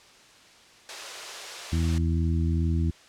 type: high-pass noise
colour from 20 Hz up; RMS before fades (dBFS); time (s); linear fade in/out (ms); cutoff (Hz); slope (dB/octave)
white; -36; 0.89-1.98; 0; 360; 48
type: harmonic tone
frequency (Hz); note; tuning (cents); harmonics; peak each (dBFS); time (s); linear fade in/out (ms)
82.41; E2; 0; 1 / 2 / 3 / 4; -23 / -29 / -33 / -35; 1.72-2.91; 10
effects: white hiss -53 dBFS RMS until 3.08 s + low-pass 6000 Hz 12 dB/octave